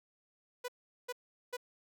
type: tone bursts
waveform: sawtooth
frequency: 493.9 Hz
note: B4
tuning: in tune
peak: -33 dBFS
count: 3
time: 0.64-1.569 s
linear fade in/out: 10 ms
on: 43 ms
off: 400 ms
effects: none